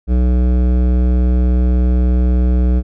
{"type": "tone with hard clipping", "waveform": "sine", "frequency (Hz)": 61.74, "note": "B1", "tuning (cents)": 0, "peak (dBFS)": -12, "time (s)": [0.07, 2.83], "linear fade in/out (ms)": 50, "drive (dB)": 14, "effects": []}